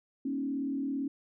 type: tone with frequency modulation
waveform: sine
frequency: 273.9 Hz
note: C#4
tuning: 21 cents flat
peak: -30 dBFS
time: 0.25-1.08 s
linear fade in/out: 5 ms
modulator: 37.8 Hz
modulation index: 0.77
effects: none